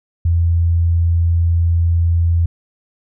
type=tone; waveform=sine; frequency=84.5 Hz; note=E2; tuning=43 cents sharp; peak=-11 dBFS; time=0.25-2.46 s; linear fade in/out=5 ms; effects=none